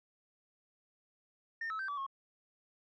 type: tone with pitch steps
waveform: sine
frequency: 1819 / 1298 / 1556 / 1149 / 1087 Hz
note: A#6 / E6 / G6 / D6 / C#6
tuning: -43 / -27 / -13 / -38 / -34 cents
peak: -34 dBFS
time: 1.61-2.065 s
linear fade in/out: 5 ms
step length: 91 ms
effects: tanh soft clip ceiling -34 dBFS